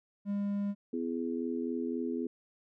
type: tone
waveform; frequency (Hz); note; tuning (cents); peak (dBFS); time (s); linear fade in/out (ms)
triangle; 202; G#3; -48; -28; 0.25-0.75; 50
type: harmonic tone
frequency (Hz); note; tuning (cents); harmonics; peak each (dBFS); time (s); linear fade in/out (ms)
83.8; E2; +29; 3 / 4 / 5; -34 / -37 / -38; 0.93-2.27; 5
effects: none